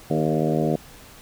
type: harmonic tone with a mistuned harmonic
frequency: 78.1 Hz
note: D#2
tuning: 7 cents sharp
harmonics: 2 / 3 / 4 / 5 / 6 / 7 / 8 / 9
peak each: -24 / -26 / -27 / -28 / -29 / -29 / -30 / -31 dBFS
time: 0.1-0.76 s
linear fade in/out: 5 ms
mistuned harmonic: 5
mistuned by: +28 cents
effects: pink hiss -46 dBFS RMS until 1.21 s